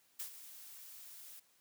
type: noise with ADSR envelope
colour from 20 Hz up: blue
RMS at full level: -41 dBFS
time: 0.19-1.4 s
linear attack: 11 ms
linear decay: 95 ms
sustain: -12 dB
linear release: 9 ms
effects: white hiss -71 dBFS RMS until 1.6 s + high-pass 80 Hz 12 dB/octave